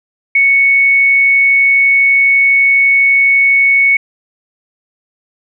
sine tone, 2217 Hz, C#7, in tune, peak -6 dBFS, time 0.35-3.97 s, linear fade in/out 5 ms, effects none

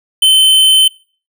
square tone, 3070 Hz, G7, 37 cents flat, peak -6 dBFS, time 0.22-0.88 s, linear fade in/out 5 ms, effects noise-tail reverb RT60 0.4 s tail -22 dB re dry

